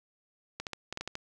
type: clicks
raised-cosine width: 0.2 ms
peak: -19 dBFS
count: 8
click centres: 0.6 / 0.668 / 0.733 / 0.926 / 0.974 / 1.01 / 1.076 / 1.154 s
effects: none